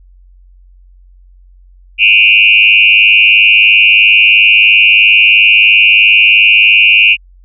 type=tone with frequency modulation; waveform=sine; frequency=2608 Hz; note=E7; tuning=19 cents flat; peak=-3 dBFS; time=1.98-7.17 s; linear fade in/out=50 ms; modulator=103 Hz; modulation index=2.4; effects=added 45 Hz sine -38 dBFS peak until 7.44 s